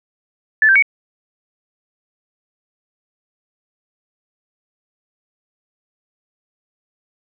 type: tone with pitch steps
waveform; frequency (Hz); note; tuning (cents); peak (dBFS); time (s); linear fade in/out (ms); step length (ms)
sine; 1743 / 1574 / 2244; A6 / G6 / C#7; -17 / +7 / +21; -8; 0.62-0.824; 2; 68
effects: none